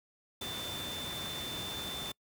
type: tone in noise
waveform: sine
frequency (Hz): 3545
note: A7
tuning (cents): +12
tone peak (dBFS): -39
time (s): 0.41-2.12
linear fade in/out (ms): 5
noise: pink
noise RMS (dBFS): -41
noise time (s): 0.41-2.12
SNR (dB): -1
effects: noise-tail reverb RT60 0.1 s tail -26 dB re dry + high-pass 80 Hz 12 dB/octave